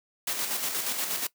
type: noise with tremolo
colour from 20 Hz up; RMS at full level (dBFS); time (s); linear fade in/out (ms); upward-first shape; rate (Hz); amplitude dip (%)
white; -29; 0.27-1.27; 5; square; 8.4; 40
effects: noise-tail reverb RT60 0.1 s tail -19 dB re dry + high-pass 200 Hz 12 dB/octave